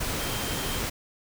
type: tone in noise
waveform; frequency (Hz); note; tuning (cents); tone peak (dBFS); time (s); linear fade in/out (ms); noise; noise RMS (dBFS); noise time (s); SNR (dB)
sine; 3157; G7; +12; -39; 0.19-0.79; 10; pink; -30; 0-0.9; -12
effects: none